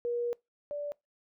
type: tone pair in turn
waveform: sine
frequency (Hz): 477.9 / 582.6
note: A#4 / D5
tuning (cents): +43 / -14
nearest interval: minor third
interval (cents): 343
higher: second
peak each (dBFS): -29 / -33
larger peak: first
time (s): 0.05-0.33 / 0.71-0.92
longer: first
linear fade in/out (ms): 0
effects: noise-tail reverb RT60 0.2 s tail -24 dB re dry